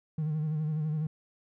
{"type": "tone with vibrato", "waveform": "triangle", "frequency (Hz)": 154.1, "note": "D#3", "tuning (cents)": -16, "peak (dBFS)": -25, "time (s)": [0.18, 1.07], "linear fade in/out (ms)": 5, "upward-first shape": "sine", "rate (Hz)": 12, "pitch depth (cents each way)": 51, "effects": ["tanh soft clip ceiling -23 dBFS"]}